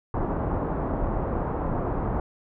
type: low-pass noise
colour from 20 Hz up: pink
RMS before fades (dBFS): -27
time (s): 0.14-2.2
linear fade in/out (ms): 2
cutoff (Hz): 1100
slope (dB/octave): 24
effects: none